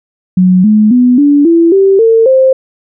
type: tone with pitch steps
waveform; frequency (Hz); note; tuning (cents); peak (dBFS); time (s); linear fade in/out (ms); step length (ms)
sine; 183.6 / 213.4 / 247.9 / 288.1 / 334.8 / 389 / 452.1 / 525.3; F#3 / G#3 / B3 / D4 / E4 / G4 / A4 / C5; -13 / +47 / +7 / -33 / +27 / -13 / +47 / +7; -3; 0.37-2.53; 5; 270
effects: none